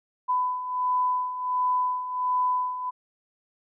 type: beating tone pair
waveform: sine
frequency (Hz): 1000 / 1001.4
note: B5 / B5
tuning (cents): +21 / +24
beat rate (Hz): 1.4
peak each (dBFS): -30 / -24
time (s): 0.28-2.91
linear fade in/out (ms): 20
effects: none